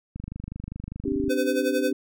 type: click train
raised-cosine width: 5 ms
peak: -22 dBFS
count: 29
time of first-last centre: 0.16-1.28 s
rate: 25 Hz
type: chord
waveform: sine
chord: C suspended second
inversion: none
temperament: equal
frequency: 261.6 / 293.7 / 392 Hz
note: C4 / D4 / G4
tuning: 0 / 0 / 0 cents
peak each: -28 / -27 / -28 dBFS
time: 1.05-1.93 s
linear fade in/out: 5 ms
type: tone with tremolo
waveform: square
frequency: 508 Hz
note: B4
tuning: 49 cents sharp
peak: -23 dBFS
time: 1.29-1.92 s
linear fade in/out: 20 ms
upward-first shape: sine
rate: 11 Hz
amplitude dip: 75%
effects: none